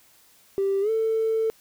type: tone with pitch glide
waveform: triangle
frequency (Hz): 392 to 445.1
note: G4 to A4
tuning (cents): 0 to +20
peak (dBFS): -17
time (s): 0.58-1.5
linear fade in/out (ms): 0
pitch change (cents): +220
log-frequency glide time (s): 0.81-0.9
effects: tanh soft clip ceiling -18 dBFS + white hiss -57 dBFS RMS until 1.6 s